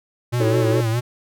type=tone with vibrato; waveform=square; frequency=116.54 Hz; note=A#2; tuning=in tune; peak=-19 dBFS; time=0.32-1.01 s; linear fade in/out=20 ms; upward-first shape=sine; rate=4.8 Hz; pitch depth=88 cents each way
type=chord; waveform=triangle; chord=D# half-diminished seventh; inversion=none; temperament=equal with one note detuned; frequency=317.8 / 370 / 440 / 554.4 Hz; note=D#4 / F#4 / A4 / C#5; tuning=+37 / 0 / 0 / 0 cents; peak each=-22 dBFS; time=0.4-0.81 s; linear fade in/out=2 ms
effects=none